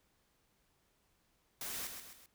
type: noise with echo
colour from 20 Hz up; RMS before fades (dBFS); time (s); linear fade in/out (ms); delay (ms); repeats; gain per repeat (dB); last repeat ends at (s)
white; -42; 1.61-1.87; 2; 130; 3; -6; 2.26
effects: pink hiss -75 dBFS RMS until 2.34 s